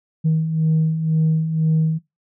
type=beating tone pair; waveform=sine; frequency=157.2 / 159.2 Hz; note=D#3 / D#3; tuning=+18 / +40 cents; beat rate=2 Hz; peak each=-22 / -15 dBFS; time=0.24-1.99 s; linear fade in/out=20 ms; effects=noise-tail reverb RT60 0.2 s tail -21 dB re dry + tanh soft clip ceiling -11 dBFS